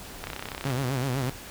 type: click train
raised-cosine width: 0.3 ms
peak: -17 dBFS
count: 16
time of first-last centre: 0.24-0.703 s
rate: 32.4 Hz
type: tone with vibrato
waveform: sawtooth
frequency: 130.81 Hz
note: C3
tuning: in tune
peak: -22 dBFS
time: 0.65-1.3 s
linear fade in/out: 2 ms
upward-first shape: sine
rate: 8 Hz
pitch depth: 120 cents each way
effects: pink hiss -42 dBFS RMS until 1.5 s